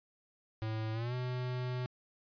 square tone with pitch glide, 110 to 125.63 Hz, A2 to B2, 0 to +30 cents, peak -35 dBFS, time 0.62-1.86 s, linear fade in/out 0 ms, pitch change +230 cents, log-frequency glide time 0.93-1.14 s, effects resampled to 11025 Hz

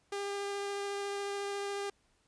sawtooth tone with vibrato, 401.3 Hz, G4, 41 cents sharp, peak -31 dBFS, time 0.12-1.9 s, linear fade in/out 5 ms, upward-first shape triangle, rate 14 Hz, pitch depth 9 cents each way, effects pink hiss -72 dBFS RMS until 2.27 s + resampled to 22050 Hz

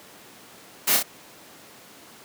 white noise with echo, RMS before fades -21 dBFS, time 0.87-0.97 s, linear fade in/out 10 ms, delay 30 ms, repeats 2, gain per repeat -3 dB, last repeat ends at 1.03 s, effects pink hiss -47 dBFS RMS until 2.24 s + high-pass 200 Hz 12 dB/octave

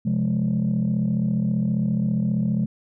sine chord, F minor, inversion second, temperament just, 130.96 / 174.61 / 209.5 Hz, C3 / F3 / Ab3, +2 / 0 / +15 cents, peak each -24 / -23 / -21 dBFS, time 0.05-2.66 s, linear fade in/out 10 ms, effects tanh soft clip ceiling -15 dBFS

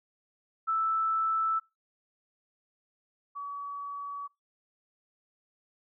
sine tone pair in turn, 1318.5 / 1136.5 Hz, E6 / C#6, 0 / +43 cents, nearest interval minor third, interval 257 cents, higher first, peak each -25 / -35 dBFS, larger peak first, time 0.67-1.6 / 3.35-4.28 s, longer neither, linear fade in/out 20 ms, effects noise-tail reverb RT60 0.2 s tail -21 dB re dry

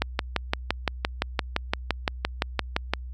click train, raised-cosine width 0.3 ms, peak -6 dBFS, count 18, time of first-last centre 0.02-2.936 s, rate 5.83 Hz, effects added 62 Hz sine -34 dBFS peak until 3.13 s

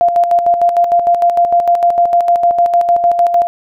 sine tone with tremolo, 694 Hz, F5, 11 cents flat, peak -6 dBFS, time 0.01-3.47 s, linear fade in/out 0 ms, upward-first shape square, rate 6.6 Hz, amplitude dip 55%, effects none

